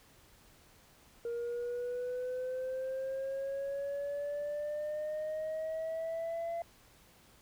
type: exponential sweep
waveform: sine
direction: up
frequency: 468.5 to 680 Hz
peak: -32 dBFS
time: 1.25-6.62 s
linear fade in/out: 2 ms
effects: tanh soft clip ceiling -33 dBFS + pink hiss -62 dBFS RMS until 7.41 s